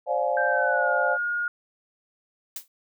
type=chord; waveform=sine; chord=D half-diminished seventh; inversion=third; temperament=just; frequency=528.6 / 587.3 / 704.8 / 845.8 Hz; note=C5 / D5 / F5 / Ab5; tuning=+18 / 0 / +16 / +31 cents; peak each=-27 / -27 / -27 / -29 dBFS; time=0.06-1.18 s; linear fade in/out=50 ms
type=tone with pitch glide; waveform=sine; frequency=1568 to 1429.6 Hz; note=G6 to F6; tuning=0 to +40 cents; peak=-24 dBFS; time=0.37-1.48 s; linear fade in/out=2 ms; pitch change=-160 cents; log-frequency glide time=0.48-0.9 s
type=noise with exponential decay; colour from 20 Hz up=blue; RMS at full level=-29 dBFS; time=2.56-2.68 s; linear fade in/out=2 ms; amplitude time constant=24 ms
effects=none